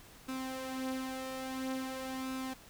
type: tone with flanger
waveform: sawtooth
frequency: 261.6 Hz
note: C4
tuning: in tune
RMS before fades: -39 dBFS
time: 0.28-2.54 s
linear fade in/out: 10 ms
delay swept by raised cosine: 0.77 to 5.47 ms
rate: 0.49 Hz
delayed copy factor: +0.55
effects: pink hiss -56 dBFS RMS until 2.69 s